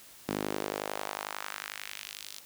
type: tone with high-pass filter sweep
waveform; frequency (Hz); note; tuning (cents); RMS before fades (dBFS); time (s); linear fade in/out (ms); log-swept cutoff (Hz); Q
sawtooth; 51.1; G#1; -27; -38; 0.28-2.39; 5; 240 to 4400; 1.4
effects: white hiss -53 dBFS RMS until 2.45 s